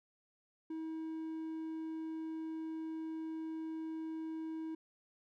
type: tone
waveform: triangle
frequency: 320 Hz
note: D#4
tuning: 49 cents sharp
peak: -37 dBFS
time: 0.7-4.75 s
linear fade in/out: 5 ms
effects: none